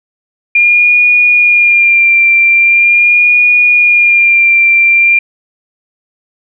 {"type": "tone with vibrato", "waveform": "sine", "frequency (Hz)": 2404, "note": "D7", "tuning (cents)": 40, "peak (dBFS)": -4, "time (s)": [0.55, 5.19], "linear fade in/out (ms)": 5, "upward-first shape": "sine", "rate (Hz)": 0.42, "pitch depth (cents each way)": 30, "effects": []}